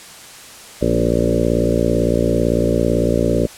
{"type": "harmonic tone with a mistuned harmonic", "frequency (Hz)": 57.9, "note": "A#1", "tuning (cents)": -11, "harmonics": [1, 2, 3, 4, 5, 6, 7, 8, 9, 10], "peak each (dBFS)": [-23, -23, -23, -23, -23, -23, -23, -23, -23, -23], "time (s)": [0.81, 3.47], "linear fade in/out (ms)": 10, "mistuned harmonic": 4, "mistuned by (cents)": 22, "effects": ["white hiss -38 dBFS RMS until 3.57 s", "low-pass 10000 Hz 12 dB/octave"]}